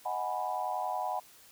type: chord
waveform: sine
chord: G# minor seventh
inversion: second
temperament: equal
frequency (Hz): 622.3 / 740 / 830.6 / 987.8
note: D#5 / F#5 / G#5 / B5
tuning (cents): 0 / 0 / 0 / 0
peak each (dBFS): -40 / -34 / -37 / -37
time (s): 0.05-1.2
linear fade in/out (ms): 10
effects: white hiss -57 dBFS RMS until 1.51 s